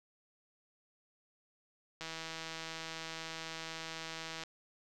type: click train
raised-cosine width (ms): 0.2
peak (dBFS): -25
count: 394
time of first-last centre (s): 2.01-4.436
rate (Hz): 162
effects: none